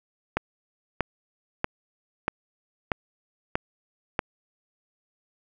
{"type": "click train", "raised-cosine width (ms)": 0.5, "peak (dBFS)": -8, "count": 7, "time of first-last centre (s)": [0.37, 4.192], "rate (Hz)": 1.57, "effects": []}